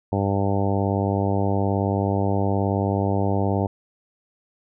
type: harmonic tone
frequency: 98.9 Hz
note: G2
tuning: 16 cents sharp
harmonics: 1 / 2 / 3 / 4 / 5 / 6 / 7 / 8 / 9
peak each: -23 / -26 / -28 / -29 / -30 / -31 / -31 / -32 / -33 dBFS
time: 0.12-3.67 s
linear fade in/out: 5 ms
effects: none